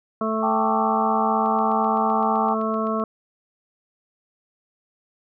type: harmonic tone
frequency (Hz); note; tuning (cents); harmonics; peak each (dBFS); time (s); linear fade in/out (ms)
220; A3; 0; 1 / 2 / 3 / 5 / 6; -25 / -28 / -28 / -27 / -31; 0.21-3.04; 2
type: chord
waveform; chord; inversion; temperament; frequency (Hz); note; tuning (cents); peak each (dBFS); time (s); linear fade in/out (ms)
sine; G suspended second; none; just; 784 / 882 / 1176; G5 / A5 / D6; 0 / +4 / +2; -24 / -25 / -26; 0.42-2.55; 20
type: click train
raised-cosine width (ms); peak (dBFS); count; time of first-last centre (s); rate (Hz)
0.3; -31; 13; 1.46-2.998; 7.8
effects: none